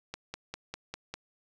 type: click train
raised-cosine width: 0.2 ms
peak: -20 dBFS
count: 6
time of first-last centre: 0.14-1.14 s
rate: 5 Hz
effects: none